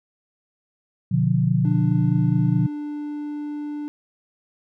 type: chord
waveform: sine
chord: B diminished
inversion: none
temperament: just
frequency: 123.47 / 148.16 / 177.8 Hz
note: B2 / D3 / F3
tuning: 0 / +16 / +31 cents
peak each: -21 dBFS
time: 1.11-2.67 s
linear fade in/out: 10 ms
type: tone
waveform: triangle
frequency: 295.4 Hz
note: D4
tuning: 10 cents sharp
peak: -25 dBFS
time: 1.65-3.88 s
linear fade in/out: 0 ms
effects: none